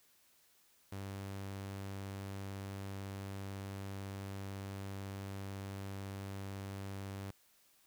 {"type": "tone", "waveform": "sawtooth", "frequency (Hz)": 98, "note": "G2", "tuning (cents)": 0, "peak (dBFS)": -38, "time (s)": [0.92, 7.31], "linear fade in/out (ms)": 5, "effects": ["white hiss -69 dBFS RMS until 7.86 s"]}